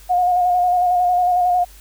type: tone with vibrato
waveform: sine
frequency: 718 Hz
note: F5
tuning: 48 cents sharp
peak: -13 dBFS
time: 0.09-1.65 s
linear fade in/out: 20 ms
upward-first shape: square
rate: 11 Hz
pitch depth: 23 cents each way
effects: added 50 Hz sine -42 dBFS peak until 1.8 s + white hiss -47 dBFS RMS until 1.8 s